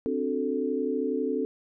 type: chord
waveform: sine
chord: D dominant seventh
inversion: third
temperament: equal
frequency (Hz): 261.6 / 293.7 / 370 / 440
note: C4 / D4 / F#4 / A4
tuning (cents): 0 / 0 / 0 / 0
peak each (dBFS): -30 / -32 / -34 / -29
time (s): 0.06-1.45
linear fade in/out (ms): 0
effects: none